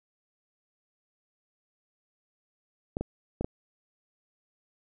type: clicks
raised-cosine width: 2 ms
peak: -17 dBFS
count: 4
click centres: 2.969 / 3.01 / 3.41 / 3.445 s
effects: none